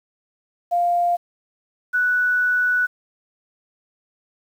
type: tone pair in turn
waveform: sine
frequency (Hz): 698.5 / 1480.1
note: F5 / F#6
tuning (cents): 0 / 0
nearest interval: octave + minor second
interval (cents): 1300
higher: second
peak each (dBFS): -16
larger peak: neither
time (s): 0.71-1.17 / 1.93-2.87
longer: second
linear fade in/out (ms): 20
effects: 8-bit